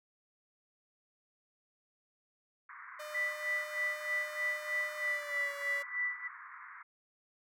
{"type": "band-pass noise", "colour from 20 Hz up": "pink", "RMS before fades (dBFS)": -50, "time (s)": [2.69, 6.83], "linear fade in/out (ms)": 5, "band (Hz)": [1000, 2100], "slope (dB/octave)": 96}
{"type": "tone with pitch glide", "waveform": "sawtooth", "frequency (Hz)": [605, 567.8], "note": ["D#5", "C#5"], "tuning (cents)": [-49, 41], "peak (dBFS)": -39, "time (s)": [2.99, 5.83], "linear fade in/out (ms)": 10, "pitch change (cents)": -110, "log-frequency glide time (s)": [4.99, 5.51]}
{"type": "tone with tremolo", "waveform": "sine", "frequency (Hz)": 1975.5, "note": "B6", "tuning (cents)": 0, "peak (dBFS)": -30, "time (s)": [3.14, 6.28], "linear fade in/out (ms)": 10, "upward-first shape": "sine", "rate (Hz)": 3.2, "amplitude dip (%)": 85}
{"effects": []}